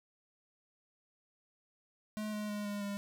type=tone with pitch steps; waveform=square; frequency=213.3 / 210.4 / 207.5 / 204.6 / 201.8 Hz; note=G#3 / G#3 / G#3 / G#3 / G#3; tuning=+46 / +23 / -1 / -26 / -49 cents; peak=-37 dBFS; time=2.17-2.97 s; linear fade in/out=0 ms; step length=160 ms; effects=none